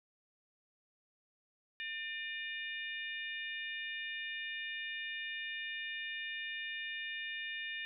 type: harmonic tone with a mistuned harmonic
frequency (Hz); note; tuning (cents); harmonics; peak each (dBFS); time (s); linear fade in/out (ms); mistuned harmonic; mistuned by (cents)
600; D5; +37; 3 / 4 / 5 / 6; -42 / -44 / -46 / -48; 1.8-7.85; 0; 5; -70
effects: none